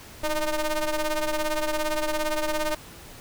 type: ring-modulated tone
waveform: sawtooth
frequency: 306.7 Hz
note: D#4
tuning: 25 cents flat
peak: -17 dBFS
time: 0.23-2.75 s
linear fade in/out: 5 ms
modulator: 298 Hz
effects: pink hiss -45 dBFS RMS until 3.2 s